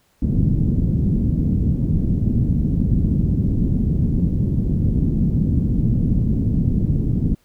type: low-pass noise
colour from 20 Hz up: white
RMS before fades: -18 dBFS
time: 0.22-7.35 s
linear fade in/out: 5 ms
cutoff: 220 Hz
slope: 24 dB/octave
effects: pink hiss -61 dBFS RMS until 7.44 s